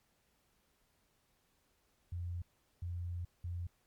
sine tone bursts at uneven times, 87.31 Hz, F2, in tune, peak -37 dBFS, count 3, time 2.12-2.42 / 2.82-3.25 / 3.44-3.67 s, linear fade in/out 5 ms, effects pink hiss -75 dBFS RMS until 3.86 s + MP3 96 kbps

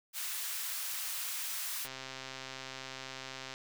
white high-pass noise, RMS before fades -38 dBFS, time 0.13-1.88 s, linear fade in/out 50 ms, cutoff 1200 Hz, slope 12 dB/octave
click train, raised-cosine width 0.2 ms, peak -25 dBFS, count 224, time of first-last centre 1.85-3.539 s, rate 132 Hz
effects none

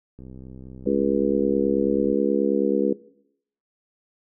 click train, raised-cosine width 3 ms, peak -29 dBFS, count 126, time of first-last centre 0.19-2.125 s, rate 64.6 Hz
harmonic tone, 69.3 Hz, C#2, in tune, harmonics 3 / 4 / 5 / 6 / 7, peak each -25 / -25 / -25 / -25 / -25 dBFS, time 0.86-2.93 s, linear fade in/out 5 ms
effects noise-tail reverb RT60 0.7 s tail -19 dB re dry

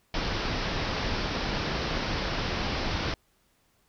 pink low-pass noise, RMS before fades -30 dBFS, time 0.14-3.14 s, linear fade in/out 2 ms, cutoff 5600 Hz, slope 96 dB/octave, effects pink hiss -68 dBFS RMS until 3.88 s

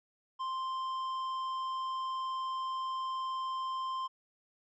triangle tone with tanh clipping, 1046.5 Hz, C6, in tune, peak -35 dBFS, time 0.39-4.08 s, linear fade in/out 20 ms, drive 12 dB, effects none

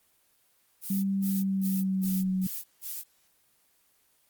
violet noise bursts, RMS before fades -36 dBFS, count 6, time 0.81-3.04 s, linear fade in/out 50 ms, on 230 ms, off 170 ms
sine tone with pitch glide, 195.2 to 187.25 Hz, G3 to F#3, -7 to +21 cents, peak -25 dBFS, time 0.9-2.47 s, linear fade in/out 5 ms, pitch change -72 cents, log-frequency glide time 1.19-2.35 s
effects white hiss -67 dBFS RMS until 4.29 s + Opus 24 kbps

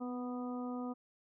harmonic tone with a mistuned harmonic, 246.9 Hz, B3, in tune, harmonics 1 / 2 / 3 / 4 / 5, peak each -38 / -46 / -48 / -52 / -50 dBFS, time 0-0.94 s, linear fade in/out 20 ms, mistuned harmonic 1, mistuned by +17 cents, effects none

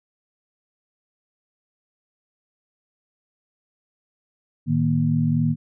sine tone cluster, 110.5 / 154 / 235.9 Hz, A2 / D#3 / A#3, +8 / -17 / +21 cents, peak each -25 / -20 / -22 dBFS, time 4.66-5.56 s, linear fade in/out 50 ms, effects none

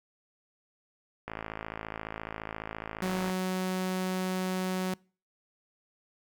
click train, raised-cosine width 0.5 ms, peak -21 dBFS, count 111, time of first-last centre 1.28-3.298 s, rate 54.5 Hz
sawtooth tone, 185.6 Hz, F#3, 6 cents sharp, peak -25 dBFS, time 3.02-4.94 s, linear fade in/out 2 ms
effects noise-tail reverb RT60 0.4 s tail -26 dB re dry

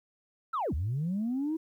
sine linear two-way sweep, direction down then up, 1390 to 67.2 to 328 Hz, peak -27 dBFS, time 0.53-1.57 s, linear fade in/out 10 ms, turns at 0.74 s, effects tanh soft clip ceiling -25 dBFS + 11-bit

